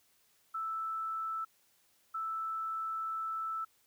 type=tone bursts at uneven times; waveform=sine; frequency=1318.5 Hz; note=E6; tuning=in tune; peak=-34 dBFS; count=2; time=0.54-1.45 / 2.14-3.65 s; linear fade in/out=10 ms; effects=white hiss -70 dBFS RMS until 3.86 s